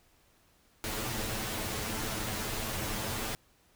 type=noise with comb filter; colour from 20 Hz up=pink; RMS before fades=-35 dBFS; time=0.84-3.35 s; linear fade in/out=0 ms; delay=9.2 ms; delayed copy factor=+1; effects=pink hiss -66 dBFS RMS until 3.75 s